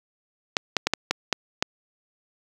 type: clicks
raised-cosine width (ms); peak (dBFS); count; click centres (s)
0.2; -3; 7; 0.568 / 0.767 / 0.87 / 0.936 / 1.11 / 1.327 / 1.625
effects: high-pass 150 Hz 12 dB/octave + 7-bit